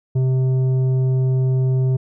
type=tone with tanh clipping; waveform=sine; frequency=130 Hz; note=C3; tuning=11 cents flat; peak=-16 dBFS; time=0.15-1.97 s; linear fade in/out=10 ms; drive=8 dB; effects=none